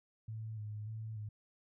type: tone with vibrato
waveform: sine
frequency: 108.1 Hz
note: A2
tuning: 30 cents flat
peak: -40 dBFS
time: 0.28-1.29 s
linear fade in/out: 5 ms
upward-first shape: square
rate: 1.7 Hz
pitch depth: 36 cents each way
effects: none